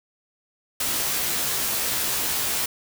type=noise with comb filter; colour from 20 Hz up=white; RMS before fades=-25 dBFS; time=0.8-2.66 s; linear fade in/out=5 ms; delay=15 ms; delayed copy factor=+0.8; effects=none